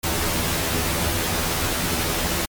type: noise with comb filter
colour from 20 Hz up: pink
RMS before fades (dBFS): -23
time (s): 0.03-2.46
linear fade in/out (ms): 10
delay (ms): 12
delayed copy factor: +0.85
effects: MP3 96 kbps